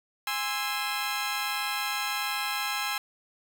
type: chord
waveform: 15% pulse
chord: Ab augmented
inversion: none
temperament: equal with one note detuned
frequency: 823.9 / 1046.5 / 1318.5 Hz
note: Ab5 / C6 / E6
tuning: -14 / 0 / 0 cents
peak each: -26 / -27 / -27 dBFS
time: 0.27-2.98 s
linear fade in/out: 2 ms
effects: none